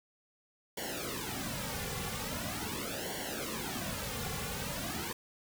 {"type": "noise with flanger", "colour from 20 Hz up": "pink", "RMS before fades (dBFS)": -38, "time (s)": [0.77, 5.13], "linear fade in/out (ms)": 5, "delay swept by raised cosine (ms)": [0.79, 3.19], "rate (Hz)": 0.42, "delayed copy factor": -1, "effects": []}